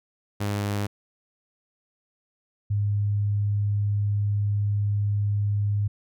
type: tone pair in turn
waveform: sawtooth / sine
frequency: 102.2 / 102.6 Hz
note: G#2 / G#2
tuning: -27 / -21 cents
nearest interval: unison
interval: 6 cents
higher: second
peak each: -21 / -21 dBFS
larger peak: neither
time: 0.4-0.87 / 2.7-5.88 s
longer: second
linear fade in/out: 10 ms
effects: none